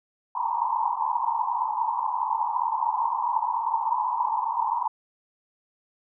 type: band-pass noise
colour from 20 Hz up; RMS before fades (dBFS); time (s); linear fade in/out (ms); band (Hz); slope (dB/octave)
white; -26; 0.35-4.88; 5; 870 to 1000; 96
effects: none